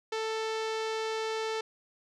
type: tone with low-pass filter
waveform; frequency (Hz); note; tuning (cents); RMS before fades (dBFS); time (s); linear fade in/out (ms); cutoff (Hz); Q
sawtooth; 442; A4; +8; -33; 0.12-1.61; 5; 5100; 1.2
effects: none